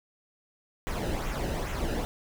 brown noise with flanger, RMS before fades -31 dBFS, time 0.87-2.05 s, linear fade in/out 0 ms, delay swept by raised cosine 0.21 to 0.92 ms, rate 2.4 Hz, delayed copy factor -0.6, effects none

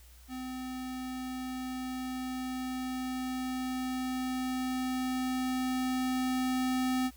square tone with level ramp, 256.5 Hz, C4, 34 cents flat, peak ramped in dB -38 to -28 dBFS, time 0.28-7.11 s, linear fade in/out 50 ms, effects added 60 Hz sine -53 dBFS peak until 7.16 s + white hiss -60 dBFS RMS until 7.16 s

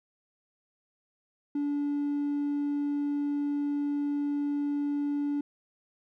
triangle tone, 288.5 Hz, D4, 31 cents flat, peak -24 dBFS, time 1.55-5.41 s, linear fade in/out 5 ms, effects tanh soft clip ceiling -22 dBFS

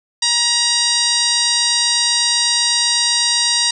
harmonic tone, 948 Hz, A#5, 29 cents sharp, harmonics 1 / 2 / 3 / 4 / 5 / 6 / 7 / 8 / 9, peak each -28 / -25 / -26 / -19 / -18 / -21 / -28 / -29 / -23 dBFS, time 0.22-3.71 s, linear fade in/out 5 ms, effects none

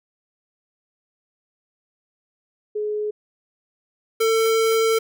sine / square tone pair in turn, 421.7 / 448.1 Hz, G#4 / A4, +26 / +32 cents, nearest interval minor second, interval 106 cents, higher second, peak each -22 / -17 dBFS, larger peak second, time 2.75-3.11 / 4.2-4.99 s, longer second, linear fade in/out 10 ms, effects none

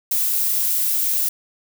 violet noise, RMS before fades -20 dBFS, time 0.11-1.29 s, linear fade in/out 5 ms, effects none

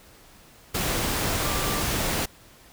sine tone in noise, 1176 Hz, D6, 2 cents sharp, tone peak -34 dBFS, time 1.44-1.83 s, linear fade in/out 10 ms, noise pink, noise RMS -26 dBFS, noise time 0.74-2.26 s, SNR -11 dB, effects pink hiss -52 dBFS RMS until 2.72 s

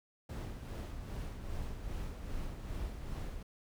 brown noise with tremolo, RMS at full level -39 dBFS, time 0.29-3.43 s, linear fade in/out 5 ms, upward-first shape sine, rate 2.5 Hz, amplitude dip 45%, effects none

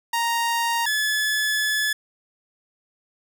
sawtooth tone pair in turn, 932.3 / 1717.8 Hz, A#5 / A6, 0 / -42 cents, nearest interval major seventh, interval 1058 cents, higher second, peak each -17 dBFS, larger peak neither, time 0.13-0.86 / 0.86-1.93 s, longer second, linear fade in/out 5 ms, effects none

